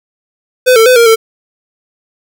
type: tone with pitch steps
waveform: square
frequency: 506 / 447.7 / 506 / 466.9 / 447.8 Hz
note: B4 / A4 / B4 / A#4 / A4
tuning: +42 / +30 / +42 / +3 / +30 cents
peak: -4 dBFS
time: 0.66-1.16 s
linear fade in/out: 20 ms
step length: 100 ms
effects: none